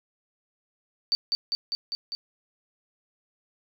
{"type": "tone with echo", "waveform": "sine", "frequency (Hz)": 4591, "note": "D8", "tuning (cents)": -40, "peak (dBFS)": -20, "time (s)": [1.12, 1.15], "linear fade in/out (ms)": 0, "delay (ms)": 200, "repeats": 5, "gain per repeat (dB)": -2, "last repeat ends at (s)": 2.15, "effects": []}